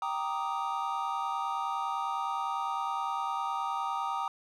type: chord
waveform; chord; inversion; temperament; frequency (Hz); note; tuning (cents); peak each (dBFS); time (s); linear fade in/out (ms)
triangle; Eb major seventh; first; equal; 784 / 932.3 / 1174.7 / 1244.5; G5 / Bb5 / D6 / Eb6; 0 / 0 / 0 / 0; -34 / -33 / -38 / -33; 0.02-4.28; 2
effects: none